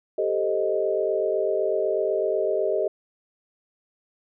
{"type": "chord", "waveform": "sine", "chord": "A half-diminished seventh", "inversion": "third", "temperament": "equal", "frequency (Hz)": [392, 440, 523.3, 622.3], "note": ["G4", "A4", "C5", "Eb5"], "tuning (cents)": [0, 0, 0, 0], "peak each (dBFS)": [-26, -27, -30, -25], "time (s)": [0.18, 2.88], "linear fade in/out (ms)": 5, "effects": []}